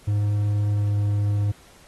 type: tone with pitch glide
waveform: triangle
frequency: 103.4 to 102.69 Hz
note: G#2 to G#2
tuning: -7 to -19 cents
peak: -17 dBFS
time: 0.07-1.52 s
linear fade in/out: 10 ms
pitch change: -12 cents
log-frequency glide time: 0.71-0.95 s
effects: pink hiss -52 dBFS RMS until 1.87 s + AAC 32 kbps